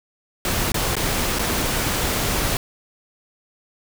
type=noise with dropouts; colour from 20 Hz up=pink; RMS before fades=-22 dBFS; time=0.45-2.57 s; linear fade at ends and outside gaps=1 ms; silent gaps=0.719-0.743 / 0.954-0.966 / 1.387-1.393 s; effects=none